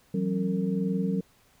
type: tone cluster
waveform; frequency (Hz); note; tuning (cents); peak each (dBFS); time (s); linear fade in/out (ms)
sine; 166.6 / 188.6 / 271.8 / 455; E3 / F#3 / C#4 / A#4; +19 / +33 / -34 / -42; -33 / -26 / -34 / -34; 0.14-1.21; 5
effects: pink hiss -62 dBFS RMS until 1.6 s